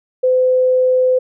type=tone; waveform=sine; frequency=510 Hz; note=C5; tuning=44 cents flat; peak=-10 dBFS; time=0.23-1.19 s; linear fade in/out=10 ms; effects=none